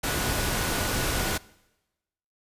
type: tone in noise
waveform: sine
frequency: 1469 Hz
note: F#6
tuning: 13 cents flat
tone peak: -37 dBFS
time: 0.03-1.38 s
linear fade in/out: 10 ms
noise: pink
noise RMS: -27 dBFS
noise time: 0.03-1.38 s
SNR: -13 dB
effects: noise-tail reverb RT60 1.0 s tail -22 dB re dry + resampled to 32000 Hz